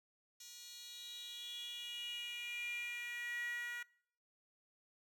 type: tone with high-pass filter sweep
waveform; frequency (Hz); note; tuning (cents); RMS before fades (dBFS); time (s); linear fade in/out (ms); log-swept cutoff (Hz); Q
10% pulse; 479.8; A#4; +50; -45; 0.4-3.83; 5; 4800 to 1700; 7.9
effects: noise-tail reverb RT60 0.6 s tail -24 dB re dry